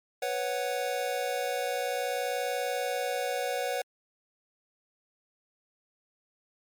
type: chord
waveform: square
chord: B suspended second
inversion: none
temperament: equal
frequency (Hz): 493.9 / 554.4 / 740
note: B4 / C#5 / F#5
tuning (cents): 0 / 0 / 0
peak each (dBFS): -34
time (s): 0.22-3.82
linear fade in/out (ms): 5
effects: MP3 96 kbps